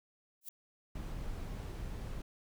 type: noise with exponential growth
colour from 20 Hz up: violet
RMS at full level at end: -39 dBFS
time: 0.41-0.49 s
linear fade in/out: 5 ms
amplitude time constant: 16 ms
type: noise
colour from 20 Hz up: brown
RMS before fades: -41 dBFS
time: 0.95-2.22 s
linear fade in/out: 5 ms
effects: none